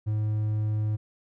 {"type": "tone", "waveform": "triangle", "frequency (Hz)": 107, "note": "A2", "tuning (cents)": -48, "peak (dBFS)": -22, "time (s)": [0.06, 0.97], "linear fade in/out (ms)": 20, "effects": []}